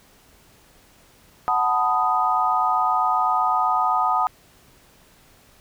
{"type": "chord", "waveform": "sine", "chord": "B dominant seventh", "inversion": "second", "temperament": "equal", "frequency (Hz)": [740, 880, 987.8, 1244.5], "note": ["F#5", "A5", "B5", "D#6"], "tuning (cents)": [0, 0, 0, 0], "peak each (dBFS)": [-23, -24, -26, -21], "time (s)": [1.48, 4.27], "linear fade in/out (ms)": 0, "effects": ["pink hiss -54 dBFS RMS until 5.6 s"]}